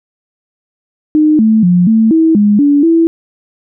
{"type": "tone with pitch steps", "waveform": "sine", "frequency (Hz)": [306.1, 219.7, 177.5, 222.4, 323, 206.8, 287.3, 330.4], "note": ["D#4", "A3", "F3", "A3", "E4", "G#3", "D4", "E4"], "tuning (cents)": [-28, -2, 28, 19, -35, -7, -38, 4], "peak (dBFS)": -5, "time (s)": [1.15, 3.07], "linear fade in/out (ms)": 0, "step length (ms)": 240, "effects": []}